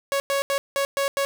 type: tone bursts at uneven times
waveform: sawtooth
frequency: 555 Hz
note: C#5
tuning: 2 cents sharp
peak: -17 dBFS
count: 6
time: 0.12-0.2 / 0.3-0.42 / 0.5-0.58 / 0.76-0.85 / 0.97-1.08 / 1.17-1.25 s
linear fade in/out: 0 ms
effects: none